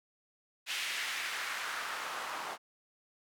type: noise with band-pass filter sweep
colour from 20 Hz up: white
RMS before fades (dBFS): -38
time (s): 0.66-2.58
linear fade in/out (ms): 50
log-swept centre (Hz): 2600 to 890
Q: 1.6
effects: none